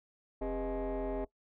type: tone with frequency modulation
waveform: sine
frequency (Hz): 180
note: F#3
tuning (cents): -47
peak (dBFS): -30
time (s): 0.41-1.25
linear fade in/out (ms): 10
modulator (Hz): 223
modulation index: 2.5
effects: noise-tail reverb RT60 0.1 s tail -20 dB re dry + tanh soft clip ceiling -32 dBFS